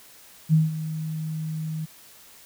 sine tone with ADSR envelope, 157.7 Hz, D#3, 24 cents sharp, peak -13 dBFS, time 0.49-1.86 s, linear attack 43 ms, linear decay 170 ms, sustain -14 dB, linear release 17 ms, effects white hiss -50 dBFS RMS until 2.45 s

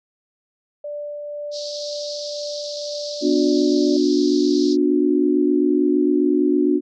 sine tone with tremolo, 587.3 Hz, D5, in tune, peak -26 dBFS, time 0.84-3.97 s, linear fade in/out 5 ms, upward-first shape triangle, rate 2 Hz, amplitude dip 25%
white band-pass noise, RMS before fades -33 dBFS, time 1.51-4.77 s, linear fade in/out 50 ms, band 4000 to 5400 Hz, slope 48 dB/octave
sine chord, B minor, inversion none, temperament equal with one note detuned, 246.9 / 293.7 / 362.2 Hz, B3 / D4 / F#4, 0 / 0 / -37 cents, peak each -22 / -17 / -19 dBFS, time 3.21-6.81 s, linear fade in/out 50 ms
effects none

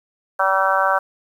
harmonic tone, 192 Hz, G3, 36 cents flat, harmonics 3 / 4 / 5 / 6 / 7 / 8, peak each -22 / -22 / -22 / -22 / -22 / -22 dBFS, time 0.39-0.99 s, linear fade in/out 10 ms, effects 8-bit

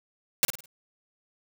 white noise with echo, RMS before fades -20 dBFS, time 0.43-0.45 s, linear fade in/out 0 ms, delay 52 ms, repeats 4, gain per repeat -9 dB, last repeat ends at 0.658 s, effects none

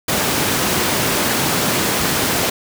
pink high-pass noise, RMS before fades -18 dBFS, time 0.08-2.5 s, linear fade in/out 5 ms, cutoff 130 Hz, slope 12 dB/octave, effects none

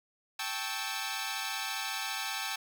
10% pulse chord, A dominant seventh, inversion third, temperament equal with one note detuned, 784 / 880 / 1108.7 / 1302.6 Hz, G5 / A5 / C#6 / E6, 0 / 0 / 0 / -21 cents, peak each -30 / -30 / -33 / -32 dBFS, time 0.39-2.56 s, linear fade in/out 5 ms, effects none

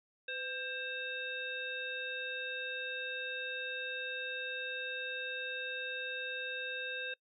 harmonic tone with a mistuned harmonic, 530 Hz, C5, 22 cents sharp, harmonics 1 / 3 / 5 / 7, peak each -45 / -41 / -42 / -44 dBFS, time 0.28-7.14 s, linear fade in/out 5 ms, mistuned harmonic 1, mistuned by -75 cents, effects noise-tail reverb RT60 0.1 s tail -23 dB re dry

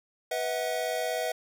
square chord, B suspended fourth, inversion none, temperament equal with one note detuned, 493.9 / 643.5 / 740 Hz, B4 / E5 / F#5, 0 / -42 / 0 cents, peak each -34 / -32 / -35 dBFS, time 0.31-1.32 s, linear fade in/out 5 ms, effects none

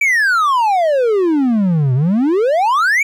triangle exponential two-way sweep, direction down then up, 2349 to 122.6 to 2349 Hz, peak -9 dBFS, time 0.01-3.03 s, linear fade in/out 5 ms, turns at 1.94 s, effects none

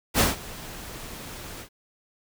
pink noise with ADSR envelope, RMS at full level -18 dBFS, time 0.14-1.69 s, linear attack 55 ms, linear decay 160 ms, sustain -21 dB, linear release 80 ms, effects none

